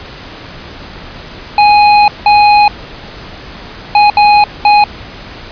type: tone bursts at uneven times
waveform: square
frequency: 830.6 Hz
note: G#5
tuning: in tune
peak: -4 dBFS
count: 5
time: 1.58-2.08 / 2.26-2.68 / 3.95-4.1 / 4.17-4.44 / 4.65-4.84 s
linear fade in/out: 2 ms
effects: pink hiss -29 dBFS RMS until 5.51 s + resampled to 11025 Hz